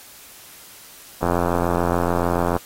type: click train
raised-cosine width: 1 ms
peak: -6 dBFS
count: 117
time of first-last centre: 1.23-2.565 s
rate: 86.9 Hz
effects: white hiss -44 dBFS RMS until 2.65 s + AAC 48 kbps